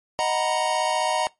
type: chord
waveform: square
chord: B major seventh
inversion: first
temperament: equal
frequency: 622.3 / 740 / 932.3 / 987.8 Hz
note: D#5 / F#5 / A#5 / B5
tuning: 0 / 0 / 0 / 0 cents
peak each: -27 / -27 / -26 / -31 dBFS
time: 0.19-1.27 s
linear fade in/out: 0 ms
effects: noise-tail reverb RT60 0.2 s tail -23 dB re dry + MP3 48 kbps